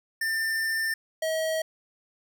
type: tone pair in turn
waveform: square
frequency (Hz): 1793 / 638.7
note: A6 / D#5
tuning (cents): +32 / +45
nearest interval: octave + tritone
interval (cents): 1787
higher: first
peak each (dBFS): -26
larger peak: neither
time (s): 0.21-0.94 / 1.22-1.62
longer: first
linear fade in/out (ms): 5
effects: none